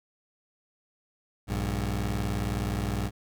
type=tone pair together; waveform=20% pulse; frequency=60 / 100.9 Hz; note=B1 / G#2; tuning=-49 / -49 cents; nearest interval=major sixth; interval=900 cents; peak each=-25 / -26 dBFS; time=1.47-3.11 s; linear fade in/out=50 ms; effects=none